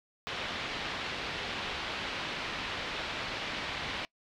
white low-pass noise, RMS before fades -37 dBFS, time 0.27-4.05 s, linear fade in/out 0 ms, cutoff 3700 Hz, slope 24 dB/octave, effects noise-tail reverb RT60 0.1 s tail -24 dB re dry

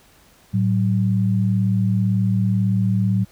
sine tone pair together, 110.6 / 188.67 Hz, A2 / F#3, +9 / +34 cents, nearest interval major sixth, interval 925 cents, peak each -18 / -19 dBFS, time 0.53-3.25 s, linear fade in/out 20 ms, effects pink hiss -53 dBFS RMS until 3.31 s

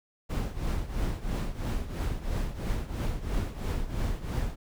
brown noise with tremolo, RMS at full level -27 dBFS, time 0.29-4.56 s, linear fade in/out 20 ms, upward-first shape triangle, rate 3 Hz, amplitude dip 80%, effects none

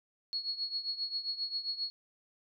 sine tone with tremolo, 4340 Hz, C#8, 37 cents flat, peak -30 dBFS, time 0.33-1.9 s, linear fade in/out 0 ms, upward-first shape triangle, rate 7.5 Hz, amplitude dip 85%, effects none

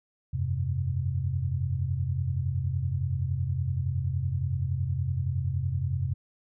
sine chord, F suspended second, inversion none, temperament equal, 87.31 / 98 / 130.81 Hz, F2 / G2 / C3, 0 / 0 / 0 cents, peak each -30 / -32 / -29 dBFS, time 0.33-6.14 s, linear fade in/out 10 ms, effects none

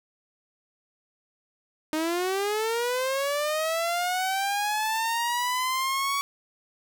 sawtooth linear sweep, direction up, 306.3 to 1130 Hz, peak -21 dBFS, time 1.93-6.21 s, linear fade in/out 0 ms, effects none

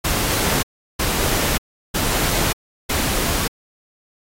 pink noise bursts, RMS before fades -20 dBFS, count 4, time 0.04-3.48 s, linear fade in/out 10 ms, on 590 ms, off 360 ms, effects AAC 48 kbps

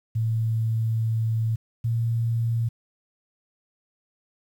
sine tone pair in turn, 112.4 / 115.56 Hz, A2 / A#2, +37 / -15 cents, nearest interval unison, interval 48 cents, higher second, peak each -21 dBFS, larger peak neither, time 0.15-1.56 / 1.84-2.69 s, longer first, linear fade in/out 10 ms, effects 9-bit

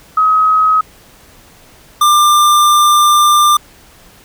sine / square tone pair in turn, 1270 / 1192.5 Hz, D#6 / D6, +35 / +26 cents, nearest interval minor second, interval 109 cents, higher first, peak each -7 dBFS, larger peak neither, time 0.17-0.81 / 2.01-3.57 s, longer second, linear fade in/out 5 ms, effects pink hiss -43 dBFS RMS until 4.24 s

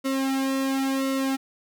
sawtooth tone with flanger, 268.5 Hz, C4, 45 cents sharp, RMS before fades -25 dBFS, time 0.04-1.37 s, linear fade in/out 20 ms, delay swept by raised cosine 1.2 to 2.4 ms, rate 0.95 Hz, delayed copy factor -0.9, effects none

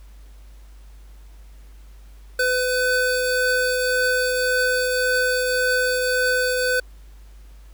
square tone pair together, 503.6 / 1509 Hz, B4 / F#6, +34 / +34 cents, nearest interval octave + perfect fifth, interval 1900 cents, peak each -22 dBFS, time 2.39-6.8 s, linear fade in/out 5 ms, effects added 50 Hz sine -41 dBFS peak until 7.73 s + pink hiss -57 dBFS RMS until 7.73 s

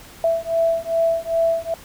sine beating tone pair, 661 / 663.5 Hz, E5 / E5, +5 / +11 cents, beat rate 2.5 Hz, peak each -20 dBFS, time 0.24-1.74 s, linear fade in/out 2 ms, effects pink hiss -43 dBFS RMS until 1.84 s

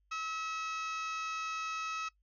harmonic tone, 645 Hz, E5, 38 cents flat, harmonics 2 / 3 / 4 / 5 / 6 / 7 / 8 / 9 / 10, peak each -37 / -52 / -42 / -54 / -50 / -57 / -52 / -55 / -53 dBFS, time 0.11-2.09 s, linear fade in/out 10 ms, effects noise-tail reverb RT60 0.1 s tail -19 dB re dry + added 50 Hz sine -70 dBFS peak until 2.22 s

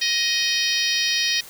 harmonic tone, 625 Hz, D#5, 8 cents sharp, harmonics 3 / 4 / 5 / 6 / 7 / 8 / 9, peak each -27 / -27 / -27 / -27 / -27 / -27 / -27 dBFS, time 0.01-1.41 s, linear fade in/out 10 ms, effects white hiss -42 dBFS RMS until 1.49 s

